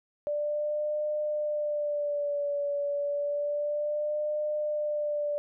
sine tone with vibrato, 587.3 Hz, D5, in tune, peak -27 dBFS, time 0.27-5.38 s, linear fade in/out 0 ms, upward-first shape sine, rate 0.3 Hz, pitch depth 43 cents each way, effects none

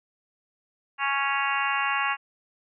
harmonic tone, 277.2 Hz, C#4, in tune, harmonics 3 / 4 / 5 / 6 / 7 / 8 / 9 / 10, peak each -31 / -28 / -33 / -31 / -33 / -35 / -36 / -31 dBFS, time 0.98-2.17 s, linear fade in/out 50 ms, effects none

